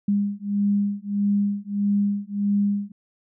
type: beating tone pair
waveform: sine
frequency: 201.9 / 203.5 Hz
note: G#3 / G#3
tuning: -49 / -35 cents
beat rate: 1.6 Hz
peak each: -23 dBFS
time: 0.08-2.92 s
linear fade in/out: 5 ms
effects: none